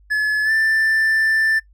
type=tone with pitch glide; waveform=triangle; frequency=1712 to 1772.4 Hz; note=A6 to A6; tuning=-48 to +12 cents; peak=-13 dBFS; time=0.1-1.6 s; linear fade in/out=20 ms; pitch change=+60 cents; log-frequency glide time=0.44-0.51 s; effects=noise-tail reverb RT60 0.1 s tail -20 dB re dry + added 50 Hz sine -48 dBFS peak until 1.73 s